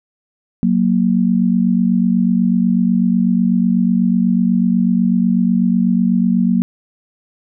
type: tone pair together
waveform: sine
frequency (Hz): 185.01 / 233.1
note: F#3 / A#3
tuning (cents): 0 / 0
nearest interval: major third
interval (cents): 400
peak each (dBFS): -14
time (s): 0.63-6.62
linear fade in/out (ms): 0
effects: none